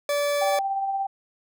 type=tone; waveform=40% pulse; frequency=578 Hz; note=D5; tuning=28 cents flat; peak=-21 dBFS; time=0.09-0.59 s; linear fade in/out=2 ms
type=tone with tremolo; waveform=sine; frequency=783 Hz; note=G5; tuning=2 cents flat; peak=-22 dBFS; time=0.41-1.07 s; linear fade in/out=10 ms; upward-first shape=sine; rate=17 Hz; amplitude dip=35%
effects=none